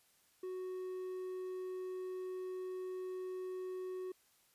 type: tone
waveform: triangle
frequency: 370 Hz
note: F#4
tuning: in tune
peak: -38 dBFS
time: 0.43-4.12 s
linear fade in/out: 5 ms
effects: white hiss -71 dBFS RMS until 4.54 s + resampled to 32000 Hz